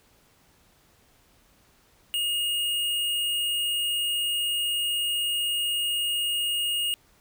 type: tone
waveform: square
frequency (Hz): 2856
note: F7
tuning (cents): +38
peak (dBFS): -25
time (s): 2.14-6.94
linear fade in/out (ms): 0
effects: pink hiss -61 dBFS RMS until 7.2 s